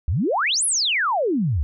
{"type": "exponential two-way sweep", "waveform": "sine", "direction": "up then down", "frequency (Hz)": [64.8, 11180, 64.8], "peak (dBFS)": -18, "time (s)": [0.08, 1.63], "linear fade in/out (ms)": 0, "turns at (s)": 0.65, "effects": []}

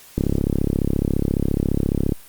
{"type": "click train", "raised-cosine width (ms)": 3, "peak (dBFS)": -6, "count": 68, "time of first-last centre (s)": [0.18, 2.122], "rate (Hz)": 34.5, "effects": ["white hiss -46 dBFS RMS until 2.28 s", "Opus 48 kbps"]}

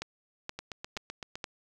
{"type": "two click trains", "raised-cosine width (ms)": 0.2, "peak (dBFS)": [-18, -21], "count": [4, 7], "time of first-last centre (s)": [[0.02, 1.442], [0.59, 1.355]], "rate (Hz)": [2.11, 7.84], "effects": []}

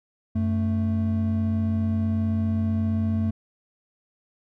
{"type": "tone pair together", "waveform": "triangle", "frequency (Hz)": [93.27, 221.2], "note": ["F#2", "A3"], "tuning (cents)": [14, 9], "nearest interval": "octave + minor third", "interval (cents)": 1495, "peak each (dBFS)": -22, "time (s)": [0.35, 3.31], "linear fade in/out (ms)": 10, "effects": []}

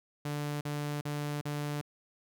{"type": "tone bursts", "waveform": "sawtooth", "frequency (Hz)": 146.83, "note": "D3", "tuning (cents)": 0, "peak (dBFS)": -29, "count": 4, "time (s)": [0.25, 1.813], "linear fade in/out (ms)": 5, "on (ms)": 360, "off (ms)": 41, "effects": []}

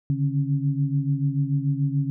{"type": "tone cluster", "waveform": "sine", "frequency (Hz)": [140.5, 147.4, 273.2], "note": ["C#3", "D3", "C#4"], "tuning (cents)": [24, 7, -25], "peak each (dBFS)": [-23, -25, -29], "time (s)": [0.1, 2.1], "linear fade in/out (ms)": 0, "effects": []}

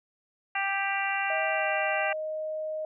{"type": "harmonic tone", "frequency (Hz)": 393.6, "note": "G4", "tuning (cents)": 7, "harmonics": [2, 3, 4, 5, 6, 7], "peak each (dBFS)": [-31, -37, -33, -33, -35, -34], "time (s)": [0.55, 2.13], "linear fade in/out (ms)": 5}
{"type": "tone with pitch glide", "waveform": "sine", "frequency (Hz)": [636, 622.6], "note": ["D#5", "D#5"], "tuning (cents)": [38, 1], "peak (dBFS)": -30, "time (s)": [1.3, 2.85], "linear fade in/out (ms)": 2, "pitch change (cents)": -37, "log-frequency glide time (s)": [1.53, 1.66]}
{"effects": []}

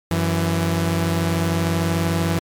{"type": "tone pair together", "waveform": "sawtooth", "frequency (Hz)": [93.3, 166.4], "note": ["F#2", "E3"], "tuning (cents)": [15, 17], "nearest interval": "minor seventh", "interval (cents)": 1002, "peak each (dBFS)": [-18, -16], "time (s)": [0.11, 2.39], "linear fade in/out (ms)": 0, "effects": ["MP3 96 kbps"]}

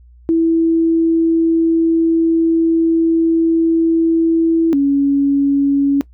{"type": "tone pair in turn", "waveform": "sine", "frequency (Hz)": [328.8, 279.9], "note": ["E4", "C#4"], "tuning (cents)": [-4, 17], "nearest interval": "minor third", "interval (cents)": 279, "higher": "first", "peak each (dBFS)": [-10, -10], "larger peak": "neither", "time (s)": [[0.29, 4.73], [4.73, 6.01]], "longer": "first", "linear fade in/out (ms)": 0, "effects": ["noise-tail reverb RT60 0.1 s tail -20 dB re dry", "added 60 Hz sine -41 dBFS peak until 6.13 s"]}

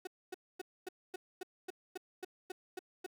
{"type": "tone bursts", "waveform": "35% pulse", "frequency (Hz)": 370, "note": "F#4", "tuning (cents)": 0, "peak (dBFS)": -38, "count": 12, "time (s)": [0.05, 3.064], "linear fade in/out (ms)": 5, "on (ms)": 22, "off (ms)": 250, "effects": []}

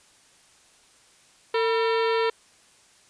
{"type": "harmonic tone with a mistuned harmonic", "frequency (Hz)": 451.7, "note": "A4", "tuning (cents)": 45, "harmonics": [1, 2, 3, 4, 5, 6, 7, 8, 9, 10], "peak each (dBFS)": [-22, -28, -32, -34, -36, -38, -39, -40, -41, -42], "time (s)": [1.54, 2.3], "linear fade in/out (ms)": 5, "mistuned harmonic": 2, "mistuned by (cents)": 120, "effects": ["white hiss -57 dBFS RMS until 3.09 s", "resampled to 22050 Hz"]}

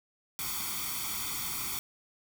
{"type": "noise with comb filter", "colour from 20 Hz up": "white", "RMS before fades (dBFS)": -35, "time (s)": [0.39, 1.79], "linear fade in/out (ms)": 0, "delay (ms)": 0.88, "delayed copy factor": 0.95, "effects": []}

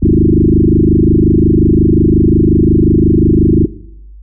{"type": "tone with frequency modulation", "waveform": "sine", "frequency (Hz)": 201.8, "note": "G#3", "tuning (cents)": -49, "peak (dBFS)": -5, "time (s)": [0.02, 3.66], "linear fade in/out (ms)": 10, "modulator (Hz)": 25.6, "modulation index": 6.2, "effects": ["noise-tail reverb RT60 0.8 s tail -18 dB re dry", "added 50 Hz sine -31 dBFS peak until 4.22 s"]}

